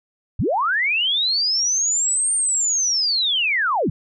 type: linear two-way sweep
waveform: sine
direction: up then down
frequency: 51.4 to 8870 to 97.8 Hz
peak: -17 dBFS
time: 0.39-3.9 s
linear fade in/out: 5 ms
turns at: 2.34 s
effects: none